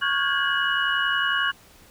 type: tone cluster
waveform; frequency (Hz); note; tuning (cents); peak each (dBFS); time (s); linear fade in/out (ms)
sine; 1109 / 1426 / 1593 / 1664 / 2921; C#6 / F6 / G6 / G#6 / F#7; 0 / +36 / +27 / +3 / -23; -27; 0.01-1.52; 20
effects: pink hiss -52 dBFS RMS until 1.9 s